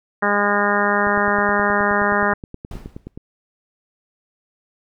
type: harmonic tone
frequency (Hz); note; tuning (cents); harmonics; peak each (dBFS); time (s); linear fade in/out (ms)
204.2; G#3; -29; 1 / 2 / 3 / 4 / 5 / 6 / 7 / 8 / 9; -24 / -24 / -24 / -24 / -24 / -24 / -24 / -24 / -24; 0.22-2.34; 10
type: click train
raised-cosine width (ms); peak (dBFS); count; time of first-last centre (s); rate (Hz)
3; -19; 21; 1.07-3.175; 9.5
type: noise with exponential decay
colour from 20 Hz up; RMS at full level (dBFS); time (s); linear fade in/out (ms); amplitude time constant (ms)
brown; -29; 2.71-3.17; 2; 99
effects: none